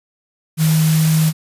sine tone in noise, 157.6 Hz, D#3, 23 cents sharp, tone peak -11 dBFS, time 0.57-1.33 s, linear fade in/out 50 ms, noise white, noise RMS -24 dBFS, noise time 0.57-1.33 s, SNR +10 dB, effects resampled to 32000 Hz

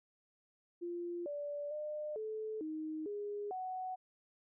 sine tone with pitch steps, 347.2 / 581 / 603 / 434.6 / 312.1 / 411.6 / 744 Hz, F4 / D5 / D5 / A4 / D#4 / G#4 / F#5, -10 / -19 / +46 / -21 / +5 / -16 / +9 cents, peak -38 dBFS, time 0.81-3.96 s, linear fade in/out 20 ms, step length 450 ms, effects none

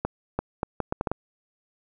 accelerating click train, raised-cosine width 1 ms, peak -11 dBFS, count 8, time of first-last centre 0.05-1.116 s, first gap 340 ms, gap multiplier 0.71, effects none

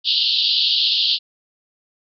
white band-pass noise, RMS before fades -18 dBFS, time 0.04-1.19 s, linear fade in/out 50 ms, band 2900 to 4700 Hz, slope 96 dB/octave, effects none

